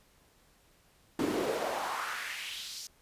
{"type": "noise with high-pass filter sweep", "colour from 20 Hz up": "brown", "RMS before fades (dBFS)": -35, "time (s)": [1.19, 2.87], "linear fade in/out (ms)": 2, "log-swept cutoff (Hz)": [250, 5700], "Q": 2.6, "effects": ["pink hiss -65 dBFS RMS until 3.01 s", "resampled to 32000 Hz"]}